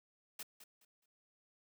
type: noise with echo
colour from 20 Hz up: white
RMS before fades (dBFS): -45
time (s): 0.39-0.43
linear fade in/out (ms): 5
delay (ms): 210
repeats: 3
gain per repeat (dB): -12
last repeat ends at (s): 1.06
effects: high-pass 150 Hz 12 dB/octave